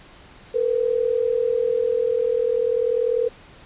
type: tone pair together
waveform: sine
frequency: 454.7 / 495 Hz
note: A#4 / B4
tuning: -43 / +4 cents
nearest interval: minor second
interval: 147 cents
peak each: -21 dBFS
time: 0.54-3.29 s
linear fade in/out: 10 ms
effects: pink hiss -47 dBFS RMS until 3.65 s + resampled to 8000 Hz